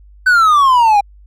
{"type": "exponential sweep", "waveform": "triangle", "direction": "down", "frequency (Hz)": [1534, 794], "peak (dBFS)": -5, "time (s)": [0.26, 1.01], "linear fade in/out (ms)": 10, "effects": ["added 50 Hz sine -39 dBFS peak until 1.26 s"]}